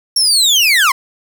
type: linear sweep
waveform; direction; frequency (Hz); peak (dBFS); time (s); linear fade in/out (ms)
30% pulse; down; 5588 to 990; -6; 0.16-0.92; 5
effects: none